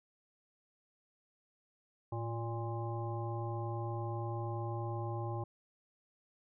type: harmonic tone with a mistuned harmonic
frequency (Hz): 116.54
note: A#2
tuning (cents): 0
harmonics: 1 / 3 / 5 / 7 / 9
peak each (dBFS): -37 / -43 / -47 / -44 / -48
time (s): 2.12-5.44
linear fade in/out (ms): 5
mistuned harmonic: 1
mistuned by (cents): -57
effects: none